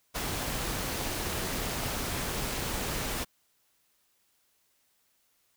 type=noise with amplitude modulation; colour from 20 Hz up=pink; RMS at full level=-31 dBFS; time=0.14-3.25 s; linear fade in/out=20 ms; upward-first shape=sine; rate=281 Hz; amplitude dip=45%; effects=white hiss -71 dBFS RMS until 5.56 s